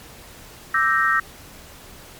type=chord; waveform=sine; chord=E half-diminished seventh; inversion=third; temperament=equal; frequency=1174.7 / 1318.5 / 1568 / 1864.7 Hz; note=D6 / E6 / G6 / Bb6; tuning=0 / 0 / 0 / 0 cents; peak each=-26 / -20 / -22 / -20 dBFS; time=0.74-1.2 s; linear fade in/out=5 ms; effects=pink hiss -43 dBFS RMS until 2.19 s + MP3 96 kbps